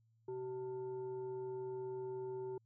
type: tone with frequency modulation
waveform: sine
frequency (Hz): 381.8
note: G4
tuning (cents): -46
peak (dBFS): -40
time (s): 0.28-2.58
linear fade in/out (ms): 5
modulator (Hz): 511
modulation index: 0.45
effects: added 113 Hz sine -70 dBFS peak until 2.65 s